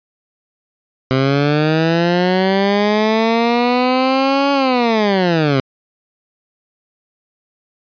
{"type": "linear two-way sweep", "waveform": "15% pulse", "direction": "up then down", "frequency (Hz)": [130, 281.8, 130], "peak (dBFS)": -6, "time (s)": [1.11, 5.6], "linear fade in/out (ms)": 0, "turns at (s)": 4.52, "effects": ["resampled to 11025 Hz"]}